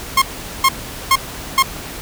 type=tone bursts; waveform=sawtooth; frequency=1071 Hz; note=C6; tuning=40 cents sharp; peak=-5 dBFS; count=4; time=0.17-1.626 s; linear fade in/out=5 ms; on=49 ms; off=420 ms; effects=pink hiss -30 dBFS RMS until 2.01 s